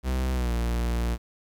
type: tone with pitch glide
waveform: 45% pulse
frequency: 64.1 to 58.78 Hz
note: C2 to A#1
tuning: -35 to +15 cents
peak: -24 dBFS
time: 0.03-1.18 s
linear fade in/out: 50 ms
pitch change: -150 cents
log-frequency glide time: 0.33-0.51 s
effects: 10-bit